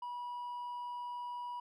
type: tone with hard clipping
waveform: sine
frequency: 973 Hz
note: B5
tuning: 26 cents flat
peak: -40 dBFS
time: 0.02-1.6 s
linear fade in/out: 5 ms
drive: 2 dB
effects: none